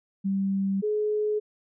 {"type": "tone pair in turn", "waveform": "sine", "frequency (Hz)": [195, 423.3], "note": ["G3", "G#4"], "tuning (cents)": [-9, 33], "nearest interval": "octave + minor second", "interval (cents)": 1342, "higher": "second", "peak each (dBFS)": -23, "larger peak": "neither", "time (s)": [[0.24, 0.82], [0.82, 1.4]], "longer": "neither", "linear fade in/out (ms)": 20, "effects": []}